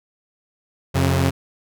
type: tone pair together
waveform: sawtooth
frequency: 88.78 / 135.5 Hz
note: F2 / C#3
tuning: +29 / -39 cents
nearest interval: perfect fifth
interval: 732 cents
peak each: -15 dBFS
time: 0.94-1.31 s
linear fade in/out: 20 ms
effects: none